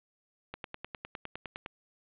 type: click train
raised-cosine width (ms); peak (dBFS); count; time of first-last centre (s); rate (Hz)
0.3; -22; 12; 0.54-1.661; 9.81
effects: resampled to 8000 Hz + 8-bit